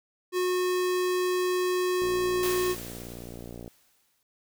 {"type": "tone", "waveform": "square", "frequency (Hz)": 363.6, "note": "F#4", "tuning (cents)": -30, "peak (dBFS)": -25, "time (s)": [0.32, 2.76], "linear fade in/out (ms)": 50}
{"type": "click train", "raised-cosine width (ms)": 2, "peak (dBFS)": -28, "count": 99, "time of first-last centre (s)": [2.02, 3.678], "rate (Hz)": 59.1}
{"type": "noise with exponential decay", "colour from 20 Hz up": "white", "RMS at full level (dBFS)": -33, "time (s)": [2.43, 4.23], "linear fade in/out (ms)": 2, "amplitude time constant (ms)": 390}
{"effects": []}